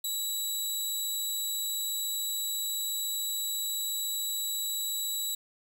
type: tone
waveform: 15% pulse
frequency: 3909 Hz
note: B7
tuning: 19 cents flat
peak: -23 dBFS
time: 0.04-5.35 s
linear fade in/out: 5 ms
effects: none